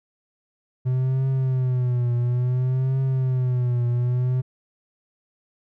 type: tone with vibrato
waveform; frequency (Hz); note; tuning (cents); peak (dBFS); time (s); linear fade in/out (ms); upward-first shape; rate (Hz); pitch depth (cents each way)
triangle; 126.7; B2; +45; -17; 0.85-4.42; 20; triangle; 0.58; 94
effects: none